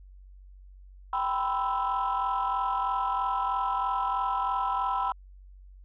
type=chord; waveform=sine; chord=C major seventh; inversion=second; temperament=equal with one note detuned; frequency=784 / 987.8 / 1030.9 / 1318.5 Hz; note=G5 / B5 / C6 / E6; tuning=0 / 0 / -26 / 0 cents; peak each=-30 / -28 / -32 / -31 dBFS; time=1.13-5.12 s; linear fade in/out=2 ms; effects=tanh soft clip ceiling -20 dBFS + added 47 Hz sine -47 dBFS peak until 5.84 s